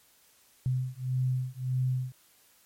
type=beating tone pair; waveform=sine; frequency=127.5 / 129.2 Hz; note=C3 / C3; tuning=-44 / -21 cents; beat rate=1.7 Hz; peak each=-30 dBFS; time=0.66-2.12 s; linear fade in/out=0 ms; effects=white hiss -62 dBFS RMS until 2.65 s + MP3 64 kbps